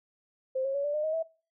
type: tone with pitch steps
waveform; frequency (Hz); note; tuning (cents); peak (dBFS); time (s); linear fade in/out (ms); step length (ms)
sine; 523.3 / 542.7 / 562.8 / 583.7 / 605.3 / 627.7 / 651; C5 / C#5 / C#5 / D5 / D#5 / D#5 / E5; 0 / -37 / +26 / -11 / -48 / +15 / -22; -27; 0.55-1.229; 10; 97
effects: noise-tail reverb RT60 0.4 s tail -24 dB re dry